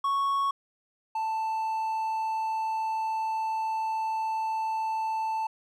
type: tone pair in turn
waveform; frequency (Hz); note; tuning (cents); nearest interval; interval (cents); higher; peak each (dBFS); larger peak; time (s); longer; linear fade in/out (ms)
triangle; 1108 / 883.5; C#6 / A5; -1 / +7; major third; 392; first; -22 / -25; first; 0.04-0.51 / 1.15-5.47; second; 5
effects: none

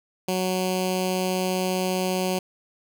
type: tone with notch filter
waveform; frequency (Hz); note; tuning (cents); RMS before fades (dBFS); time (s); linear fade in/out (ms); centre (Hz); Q
10% pulse; 185; F#3; 0; -25; 0.28-2.39; 5; 1300; 0.94
effects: none

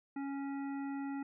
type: harmonic tone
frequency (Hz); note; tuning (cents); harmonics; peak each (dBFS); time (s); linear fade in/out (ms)
277.2; C#4; 0; 1 / 3 / 5 / 7 / 9; -37 / -47 / -53 / -55 / -62; 0.16-1.23; 5
effects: none

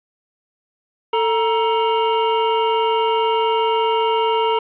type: tone pair together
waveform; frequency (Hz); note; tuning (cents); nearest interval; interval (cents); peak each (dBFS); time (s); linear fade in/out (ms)
square; 444.1 / 941; A4 / A#5; +16 / +16; octave + minor second; 1300; -19; 1.13-4.59; 5
effects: resampled to 8000 Hz + 7-bit

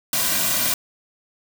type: noise with comb filter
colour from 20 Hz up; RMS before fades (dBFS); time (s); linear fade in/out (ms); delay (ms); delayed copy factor
white; -21; 0.13-0.74; 2; 2.3; -0.8
effects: none

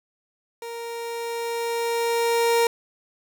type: tone with level ramp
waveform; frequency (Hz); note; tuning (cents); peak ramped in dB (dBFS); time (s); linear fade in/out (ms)
30% pulse; 466.2; A#4; 0; -30 to -14; 0.62-2.67; 2
effects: none

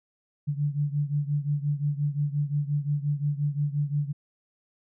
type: beating tone pair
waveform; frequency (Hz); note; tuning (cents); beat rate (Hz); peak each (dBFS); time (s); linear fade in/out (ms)
sine; 143.9 / 149.6; D3 / D3; -35 / +32; 5.7; -26 / -29; 0.47-4.13; 20
effects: none

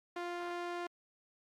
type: tone with band-pass filter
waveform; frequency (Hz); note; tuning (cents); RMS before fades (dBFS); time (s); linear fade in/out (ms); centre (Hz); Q
sawtooth; 349.4; F4; +1; -40; 0.16-0.87; 5; 990; 0.51
effects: Opus 48 kbps

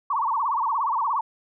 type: tone with vibrato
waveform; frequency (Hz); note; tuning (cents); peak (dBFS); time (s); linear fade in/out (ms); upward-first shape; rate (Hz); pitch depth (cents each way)
sine; 1014; B5; +45; -21; 0.1-1.21; 5; sine; 17; 230
effects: none

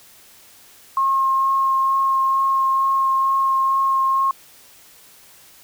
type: tone with vibrato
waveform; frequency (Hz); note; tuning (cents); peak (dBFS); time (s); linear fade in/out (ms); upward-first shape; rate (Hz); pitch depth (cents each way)
sine; 1074; C6; +45; -15; 0.97-4.31; 2; sine; 2.2; 9
effects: white hiss -48 dBFS RMS until 5.63 s

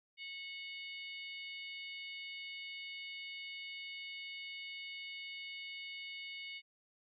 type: harmonic tone with a mistuned harmonic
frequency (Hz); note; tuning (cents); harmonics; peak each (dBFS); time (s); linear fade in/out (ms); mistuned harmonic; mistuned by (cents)
733; F#5; -16; 3 / 4 / 5 / 6; -46 / -49 / -53 / -57; 0.17-6.62; 50; 6; +35
effects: none

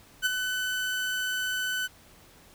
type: tone with ADSR envelope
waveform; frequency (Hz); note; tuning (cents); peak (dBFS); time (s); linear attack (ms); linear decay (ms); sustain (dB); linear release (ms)
30% pulse; 1505; F#6; +29; -18; 0.22-1.88; 39; 18; -7; 27
effects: pink hiss -55 dBFS RMS until 2.54 s

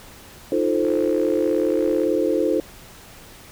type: chord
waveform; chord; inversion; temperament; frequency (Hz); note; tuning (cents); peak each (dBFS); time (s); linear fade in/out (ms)
sine; F dominant seventh; third; equal; 311.1 / 349.2 / 440 / 523.3; Eb4 / F4 / A4 / C5; 0 / 0 / 0 / 0; -23; 0.52-2.6; 2
type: click train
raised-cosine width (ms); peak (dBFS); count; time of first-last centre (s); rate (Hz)
0.5; -25; 69; 0.85-2.035; 57.4
effects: pink hiss -44 dBFS RMS until 3.51 s

